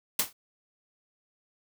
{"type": "noise with exponential decay", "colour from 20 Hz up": "white", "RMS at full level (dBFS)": -21, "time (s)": [0.19, 0.33], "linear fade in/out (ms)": 5, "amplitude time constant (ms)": 29, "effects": []}